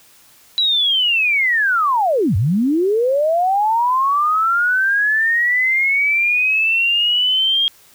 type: linear two-way sweep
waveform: sine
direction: down then up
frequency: 3951 to 85.1 to 3247 Hz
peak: -13 dBFS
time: 0.58-7.68 s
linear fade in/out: 0 ms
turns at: 2.36 s
effects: white hiss -49 dBFS RMS until 7.94 s